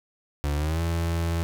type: tone with pitch glide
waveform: 35% pulse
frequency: 72.9 to 83.74 Hz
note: D2 to E2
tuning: -12 to +28 cents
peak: -22 dBFS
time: 0.44-1.43 s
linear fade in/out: 0 ms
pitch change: +240 cents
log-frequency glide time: 0.56-0.81 s
effects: none